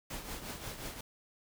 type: noise with tremolo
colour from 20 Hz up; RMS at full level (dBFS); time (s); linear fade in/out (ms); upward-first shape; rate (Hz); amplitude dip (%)
pink; -40; 0.1-1.01; 5; triangle; 5.6; 65
effects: none